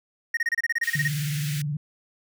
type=tone bursts; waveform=triangle; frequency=1864.7 Hz; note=A#6; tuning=in tune; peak=-19 dBFS; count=13; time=0.34-1.079 s; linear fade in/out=5 ms; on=31 ms; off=28 ms
type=high-pass noise; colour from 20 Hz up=pink; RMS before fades=-36 dBFS; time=0.83-1.62 s; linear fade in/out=5 ms; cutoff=1600 Hz; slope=48 dB/octave
type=tone with vibrato; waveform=sine; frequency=147.4 Hz; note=D3; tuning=7 cents sharp; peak=-25 dBFS; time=0.95-1.77 s; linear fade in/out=5 ms; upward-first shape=sine; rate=19 Hz; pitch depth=100 cents each way
effects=none

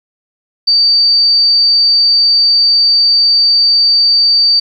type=tone; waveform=sine; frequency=4618 Hz; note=D8; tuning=30 cents flat; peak=-6 dBFS; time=0.67-4.6 s; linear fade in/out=10 ms; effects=8-bit

